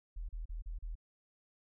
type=tone bursts; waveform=sine; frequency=40.42 Hz; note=E1; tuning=33 cents flat; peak=-38 dBFS; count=5; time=0.16-0.954 s; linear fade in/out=10 ms; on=130 ms; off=36 ms; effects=none